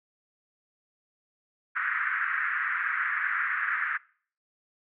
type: band-pass noise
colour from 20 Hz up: white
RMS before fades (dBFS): -29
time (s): 1.75-3.98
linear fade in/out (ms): 20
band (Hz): 1300 to 1900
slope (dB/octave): 48
effects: noise-tail reverb RT60 0.5 s tail -23 dB re dry